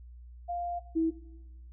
sine tone pair in turn, 698.5 / 324.7 Hz, F5 / E4, 0 / -26 cents, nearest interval octave + minor second, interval 1326 cents, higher first, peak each -31 / -24 dBFS, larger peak second, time 0.48-0.8 / 0.95-1.11 s, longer first, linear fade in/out 20 ms, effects noise-tail reverb RT60 1.0 s tail -17 dB re dry + added 60 Hz sine -46 dBFS peak until 1.72 s

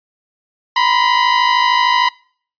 sawtooth tone pair together, 962 / 1015.2 Hz, B5 / B5, -46 / +47 cents, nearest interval minor second, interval 93 cents, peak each -10 dBFS, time 0.76-2.09 s, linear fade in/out 5 ms, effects noise-tail reverb RT60 0.5 s tail -24 dB re dry + resampled to 11025 Hz

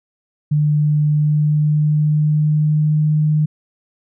sine tone with pitch glide, 149.6 to 152.66 Hz, D3 to D#3, +32 to -33 cents, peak -12 dBFS, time 0.51-3.46 s, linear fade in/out 10 ms, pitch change +35 cents, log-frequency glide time 0.81-3.06 s, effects none

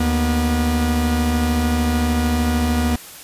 45% pulse tone pair together, 76.2 / 241.9 Hz, D#2 / B3, -36 / -36 cents, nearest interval octave + minor sixth, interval 2000 cents, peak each -19 dBFS, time 0-2.96 s, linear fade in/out 5 ms, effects white hiss -38 dBFS RMS until 3.23 s + resampled to 32000 Hz

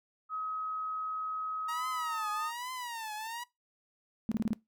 sine tone with pitch glide, 1271 to 1242 Hz, D#6 to D#6, +36 to -3 cents, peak -33 dBFS, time 0.29-2.52 s, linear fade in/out 50 ms, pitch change -39 cents, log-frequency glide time 2.2-2.28 s
sawtooth tone with vibrato, 932.3 Hz, A#5, in tune, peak -34 dBFS, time 1.68-3.44 s, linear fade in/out 10 ms, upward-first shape triangle, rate 1.2 Hz, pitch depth 180 cents each way
sine tone bursts, 220 Hz, A3, in tune, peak -27 dBFS, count 5, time 4.29-4.532 s, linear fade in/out 0 ms, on 26 ms, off 28 ms
effects noise-tail reverb RT60 0.2 s tail -21 dB re dry

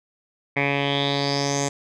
10% pulse tone with low-pass filter sweep, 140.8 Hz, C#3, 27 cents sharp, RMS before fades -23 dBFS, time 0.56-1.69 s, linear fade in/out 10 ms, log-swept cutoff 2200 to 7200 Hz, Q 6.3, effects none

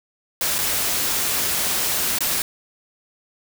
white noise with dropouts, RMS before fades -22 dBFS, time 0.41-2.42 s, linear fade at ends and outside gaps 1 ms, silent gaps 0.583-0.587 / 2.186-2.206 s, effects none

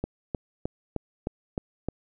click train, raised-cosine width 2 ms, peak -15 dBFS, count 7, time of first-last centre 0.04-1.886 s, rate 3.25 Hz, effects none

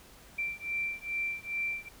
sine beating tone pair, 2349 / 2351.4 Hz, D7 / D7, 0 / +2 cents, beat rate 2.4 Hz, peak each -35 / -35 dBFS, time 0.38-1.89 s, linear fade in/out 10 ms, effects added 50 Hz sine -64 dBFS peak until 2 s + pink hiss -55 dBFS RMS until 2 s

